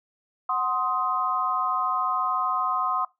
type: chord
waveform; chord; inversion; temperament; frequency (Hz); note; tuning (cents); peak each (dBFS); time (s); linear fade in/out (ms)
sine; C diminished; second; equal with one note detuned; 740 / 1046.5 / 1254.6; Gb5 / C6 / Eb6; 0 / 0 / +14; -30 / -26 / -26; 0.49-3.05; 5
effects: noise-tail reverb RT60 0.2 s tail -21 dB re dry